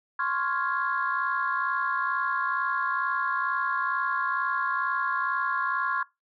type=chord; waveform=sine; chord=Db major seventh; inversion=third; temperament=equal; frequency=1046.5 / 1108.7 / 1396.9 / 1661.2 Hz; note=C6 / Db6 / F6 / Ab6; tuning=0 / 0 / 0 / 0 cents; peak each=-30 dBFS; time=0.19-6.03 s; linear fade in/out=5 ms; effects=noise-tail reverb RT60 0.2 s tail -20 dB re dry + tanh soft clip ceiling -15 dBFS